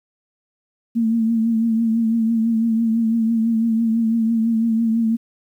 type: tone with vibrato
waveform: sine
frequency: 226.7 Hz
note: A#3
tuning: 48 cents flat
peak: -15 dBFS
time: 0.95-5.17 s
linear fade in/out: 20 ms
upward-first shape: triangle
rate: 6 Hz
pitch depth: 51 cents each way
effects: 9-bit